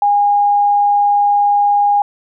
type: tone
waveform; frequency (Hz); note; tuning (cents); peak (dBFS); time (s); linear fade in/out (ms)
sine; 817; G#5; -29; -9; 0.02-2.02; 2
effects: none